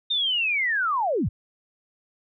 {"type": "linear sweep", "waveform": "sine", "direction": "down", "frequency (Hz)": [3680, 55], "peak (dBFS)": -21, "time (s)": [0.1, 1.29], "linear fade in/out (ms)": 10, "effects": []}